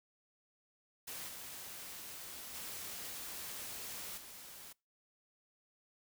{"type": "noise with level steps", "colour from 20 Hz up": "white", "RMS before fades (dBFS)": [-45, -48, -45, -52], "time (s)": [1.07, 4.73], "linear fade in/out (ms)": 10, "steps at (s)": [1.28, 2.54, 4.17], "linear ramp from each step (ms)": 10, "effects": ["noise-tail reverb RT60 0.3 s tail -26 dB re dry"]}